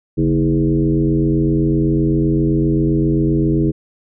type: tone with frequency modulation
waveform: sine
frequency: 232.9 Hz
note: A#3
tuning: 1 cent flat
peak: -12 dBFS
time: 0.17-3.72 s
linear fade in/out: 20 ms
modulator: 87.7 Hz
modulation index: 1.8
effects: none